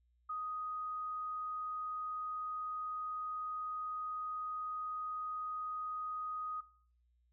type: tone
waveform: sine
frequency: 1248 Hz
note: D#6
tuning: 5 cents sharp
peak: -37 dBFS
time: 0.29-6.61 s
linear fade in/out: 10 ms
effects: noise-tail reverb RT60 0.5 s tail -20 dB re dry + added 60 Hz sine -70 dBFS peak until 7.32 s